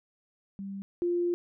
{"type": "tone pair in turn", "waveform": "sine", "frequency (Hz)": [196.5, 349.2], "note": ["G3", "F4"], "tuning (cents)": [4, 0], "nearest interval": "minor seventh", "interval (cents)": 996, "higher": "second", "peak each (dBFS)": [-35, -25], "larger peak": "second", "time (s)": [[0.59, 0.82], [1.02, 1.34]], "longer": "second", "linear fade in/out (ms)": 0, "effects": []}